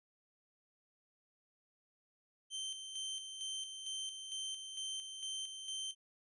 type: tone with tremolo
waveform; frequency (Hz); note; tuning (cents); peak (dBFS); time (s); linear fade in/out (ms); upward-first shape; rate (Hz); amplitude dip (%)
sawtooth; 3115; G7; -12; -36; 2.5-5.95; 50; square; 2.2; 50
effects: resampled to 24000 Hz